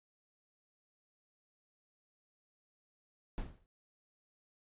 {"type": "noise with exponential decay", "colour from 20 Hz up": "brown", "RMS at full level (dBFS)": -35, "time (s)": [3.38, 3.66], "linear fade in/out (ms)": 0, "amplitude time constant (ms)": 59, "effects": ["resampled to 8000 Hz"]}